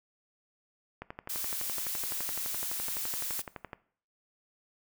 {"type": "click train", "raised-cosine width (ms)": 0.5, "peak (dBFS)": -24, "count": 33, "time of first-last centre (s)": [1.02, 3.732], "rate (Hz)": 11.8}
{"type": "noise", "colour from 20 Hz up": "blue", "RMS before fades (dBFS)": -35, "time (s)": [1.29, 3.42], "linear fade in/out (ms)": 10}
{"effects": ["noise-tail reverb RT60 0.5 s tail -18 dB re dry"]}